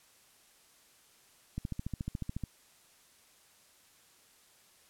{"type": "click train", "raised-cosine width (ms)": 5, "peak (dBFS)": -23, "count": 13, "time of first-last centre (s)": [1.58, 2.437], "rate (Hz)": 14, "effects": ["white hiss -63 dBFS RMS until 4.89 s", "low-pass 12000 Hz 12 dB/octave"]}